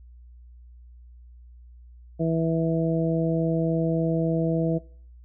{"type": "harmonic tone", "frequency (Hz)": 163.5, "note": "E3", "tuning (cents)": -14, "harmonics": [1, 2, 3, 4], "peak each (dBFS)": [-24, -27, -29, -30], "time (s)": [2.19, 4.79], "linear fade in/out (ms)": 20, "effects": ["noise-tail reverb RT60 0.5 s tail -22 dB re dry", "added 60 Hz sine -45 dBFS peak until 5.24 s"]}